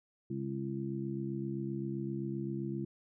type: harmonic tone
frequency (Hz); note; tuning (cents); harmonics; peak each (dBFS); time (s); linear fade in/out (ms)
67.7; C#2; -40; 2 / 3 / 4 / 5; -39 / -39 / -47 / -39; 0.3-2.85; 5
effects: none